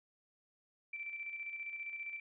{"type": "tone with tremolo", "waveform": "sine", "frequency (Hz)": 2337, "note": "D7", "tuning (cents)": -9, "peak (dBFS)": -39, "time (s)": [0.93, 2.2], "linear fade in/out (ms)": 5, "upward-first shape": "square", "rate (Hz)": 15, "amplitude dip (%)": 45, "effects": ["resampled to 8000 Hz"]}